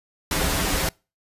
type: noise with comb filter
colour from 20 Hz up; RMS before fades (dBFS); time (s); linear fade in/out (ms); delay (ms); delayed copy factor
pink; -23; 0.31-0.89; 2; 8.5; -0.65
effects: noise-tail reverb RT60 0.3 s tail -26 dB re dry + resampled to 32000 Hz